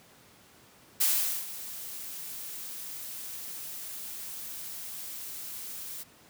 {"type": "noise with ADSR envelope", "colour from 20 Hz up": "blue", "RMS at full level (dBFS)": -24, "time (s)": [1, 6.04], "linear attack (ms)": 12, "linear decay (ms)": 440, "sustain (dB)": -16, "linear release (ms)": 21, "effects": ["pink hiss -57 dBFS RMS until 6.29 s", "high-pass 100 Hz 12 dB/octave"]}